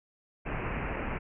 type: low-pass noise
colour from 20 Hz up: pink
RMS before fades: -34 dBFS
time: 0.45-1.19 s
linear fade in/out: 20 ms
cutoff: 2700 Hz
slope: 96 dB/octave
effects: none